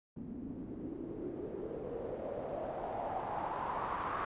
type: noise with low-pass filter sweep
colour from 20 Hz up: white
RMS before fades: -40 dBFS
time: 0.16-4.25 s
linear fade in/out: 5 ms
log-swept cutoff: 230 to 1200 Hz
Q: 4
effects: resampled to 8000 Hz